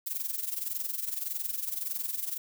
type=noise with amplitude modulation; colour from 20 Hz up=violet; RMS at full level=-31 dBFS; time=0.06-2.38 s; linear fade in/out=10 ms; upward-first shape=sine; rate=21.7 Hz; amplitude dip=75%; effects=none